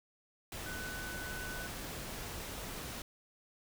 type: tone in noise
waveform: sine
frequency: 1499 Hz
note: F#6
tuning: 22 cents sharp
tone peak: -43 dBFS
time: 0.66-1.67 s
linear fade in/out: 2 ms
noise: pink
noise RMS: -43 dBFS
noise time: 0.52-3.02 s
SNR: -3 dB
effects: none